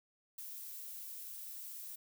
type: noise with ADSR envelope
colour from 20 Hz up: violet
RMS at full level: -45 dBFS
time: 0.38-1.96 s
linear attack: 6 ms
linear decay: 29 ms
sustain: -2 dB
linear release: 9 ms
effects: none